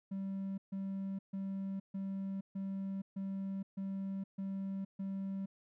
triangle tone bursts, 194.1 Hz, G3, 17 cents flat, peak -34 dBFS, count 9, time 0.11-5.46 s, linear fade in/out 10 ms, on 470 ms, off 140 ms, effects tanh soft clip ceiling -30 dBFS

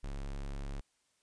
square tone, 34.65 Hz, C#1, in tune, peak -38 dBFS, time 0.03-0.81 s, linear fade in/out 10 ms, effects white hiss -75 dBFS RMS until 1.22 s + resampled to 22050 Hz

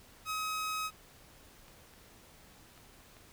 sawtooth tone, 1270 Hz, D#6, 35 cents sharp, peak -30 dBFS, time 0.25-0.91 s, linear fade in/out 50 ms
clicks, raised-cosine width 0.3 ms, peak -40 dBFS, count 4, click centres 1.682 / 1.937 / 2.777 / 3.168 s
effects pink hiss -58 dBFS RMS until 3.32 s

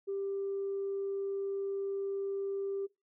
sine tone, 394.2 Hz, G4, 10 cents sharp, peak -32 dBFS, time 0.07-2.87 s, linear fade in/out 20 ms, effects noise-tail reverb RT60 0.2 s tail -21 dB re dry + tanh soft clip ceiling -28 dBFS

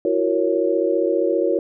sine chord, F# dominant seventh, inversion third, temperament equal with one note detuned, 335 / 370 / 466.2 / 554.4 Hz, E4 / F#4 / A#4 / C#5, +28 / 0 / 0 / 0 cents, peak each -22 dBFS, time 0.05-1.59 s, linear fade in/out 2 ms, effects none

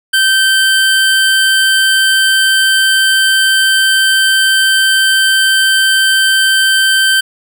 25% pulse tone, 1554 Hz, G6, 16 cents flat, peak -4 dBFS, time 0.13-7.21 s, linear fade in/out 10 ms, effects none

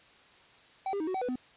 triangle tone with pitch steps, 769 / 401.1 / 314.5 / 371.9 / 760 / 495.1 / 252.3 Hz, G5 / G4 / D#4 / F#4 / F#5 / B4 / B3, -33 / +40 / +19 / +9 / +46 / +4 / +37 cents, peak -28 dBFS, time 0.86-1.357 s, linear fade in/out 2 ms, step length 71 ms, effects white hiss -58 dBFS RMS until 1.56 s + resampled to 8000 Hz

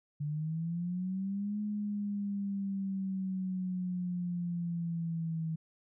sine linear two-way sweep, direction up then down, 145.2 to 210 to 160 Hz, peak -32 dBFS, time 0.2-5.56 s, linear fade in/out 10 ms, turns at 1.6 s, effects none

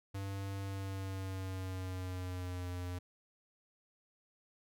square tone with pitch glide, 98.1 to 89.44 Hz, G2 to F2, +2 to +42 cents, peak -39 dBFS, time 0.14-2.99 s, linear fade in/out 10 ms, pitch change -160 cents, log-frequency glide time 0.61-2.71 s, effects none

